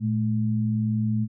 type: tone pair together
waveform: sine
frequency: 114 / 215.2 Hz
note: A#2 / A3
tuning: -38 / -38 cents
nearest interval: major seventh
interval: 1100 cents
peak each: -24 dBFS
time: 0-1.28 s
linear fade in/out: 50 ms
effects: none